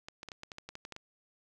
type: clicks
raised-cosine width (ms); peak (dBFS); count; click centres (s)
0.2; -26; 12; 0.085 / 0.231 / 0.287 / 0.318 / 0.434 / 0.518 / 0.584 / 0.69 / 0.754 / 0.851 / 0.923 / 0.964
effects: none